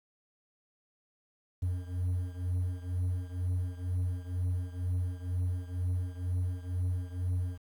triangle beating tone pair, 89.4 / 91.5 Hz, F2 / F#2, +41 / -19 cents, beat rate 2.1 Hz, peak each -30 / -33 dBFS, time 1.62-7.58 s, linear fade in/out 10 ms, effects 10-bit

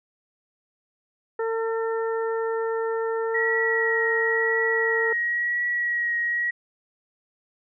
harmonic tone, 451.6 Hz, A4, 45 cents sharp, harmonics 1 / 2 / 3 / 4, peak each -24 / -33 / -35 / -37 dBFS, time 1.39-5.13 s, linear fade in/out 5 ms
sine tone with vibrato, 1910 Hz, A#6, 42 cents sharp, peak -22 dBFS, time 3.34-6.51 s, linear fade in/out 10 ms, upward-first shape triangle, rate 0.97 Hz, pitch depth 21 cents each way
effects none

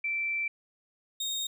sine / 30% pulse tone pair in turn, 2337 / 3710 Hz, D7 / A#7, -9 / -9 cents, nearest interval minor sixth, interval 800 cents, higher second, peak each -28 dBFS, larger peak neither, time 0.04-0.48 / 1.2-1.47 s, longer first, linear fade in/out 5 ms, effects none

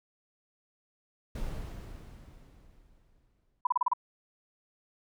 brown noise with exponential decay, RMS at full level -34 dBFS, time 1.35-3.61 s, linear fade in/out 5 ms, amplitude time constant 490 ms
sine tone bursts, 987.8 Hz, B5, in tune, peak -22 dBFS, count 6, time 3.65-3.935 s, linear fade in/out 5 ms, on 20 ms, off 33 ms
effects none

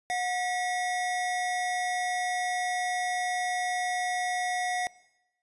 square tone pair together, 726 / 1935.7 Hz, F#5 / B6, -33 / -35 cents, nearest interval octave + perfect fourth, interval 1698 cents, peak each -29 / -35 dBFS, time 0.1-4.87 s, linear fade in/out 0 ms, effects noise-tail reverb RT60 0.9 s tail -20 dB re dry + resampled to 24000 Hz

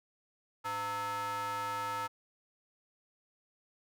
square ring-modulated tone, 200 Hz, G3, 35 cents sharp, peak -32 dBFS, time 0.64-2.08 s, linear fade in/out 20 ms, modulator 1110 Hz, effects none

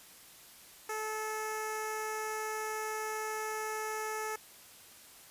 10% pulse tone with notch filter, 433.5 Hz, A4, 26 cents flat, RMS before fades -37 dBFS, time 0.89-4.36 s, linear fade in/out 5 ms, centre 3300 Hz, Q 0.99, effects white hiss -55 dBFS RMS until 5.3 s + resampled to 32000 Hz

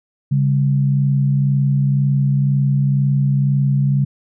sine tone pair together, 139.2 / 201.2 Hz, C#3 / G3, +8 / +45 cents, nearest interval tritone, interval 637 cents, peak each -13 / -22 dBFS, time 0.31-4.05 s, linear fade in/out 10 ms, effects none

